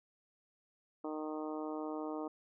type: harmonic tone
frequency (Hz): 154.3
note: D#3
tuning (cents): -14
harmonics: 2 / 3 / 4 / 5 / 6 / 7 / 8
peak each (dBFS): -40 / -44 / -46 / -48 / -50 / -51 / -52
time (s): 1.04-2.28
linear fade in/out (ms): 5
effects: none